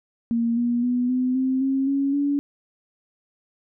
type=tone with pitch steps; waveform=sine; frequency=232.6 / 239.4 / 246.4 / 253.7 / 261.1 / 268.7 / 276.6 / 284.7 Hz; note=A#3 / A#3 / B3 / B3 / C4 / C4 / C#4 / C#4; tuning=-4 / +46 / -4 / +47 / -3 / +46 / -4 / +46 cents; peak=-19 dBFS; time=0.31-2.39 s; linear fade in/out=0 ms; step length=260 ms; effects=none